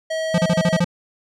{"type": "tone", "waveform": "square", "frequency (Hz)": 640, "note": "D#5", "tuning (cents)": 49, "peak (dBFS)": -22, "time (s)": [0.1, 0.8], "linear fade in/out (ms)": 10}
{"type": "tone bursts", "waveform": "square", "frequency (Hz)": 174.61, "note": "F3", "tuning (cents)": 0, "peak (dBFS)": -15, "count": 7, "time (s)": [0.34, 0.845], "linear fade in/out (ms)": 5, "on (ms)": 43, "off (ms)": 34}
{"effects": ["low-pass 7000 Hz 12 dB/octave"]}